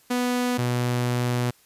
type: tone pair in turn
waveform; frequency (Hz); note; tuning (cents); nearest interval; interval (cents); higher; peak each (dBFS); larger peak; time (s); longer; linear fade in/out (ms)
sawtooth; 246.9 / 122.6; B3 / B2; 0 / -12; octave; 1212; first; -18; neither; 0.1-0.58 / 0.58-1.51; second; 10
effects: white hiss -58 dBFS RMS until 1.65 s + resampled to 32000 Hz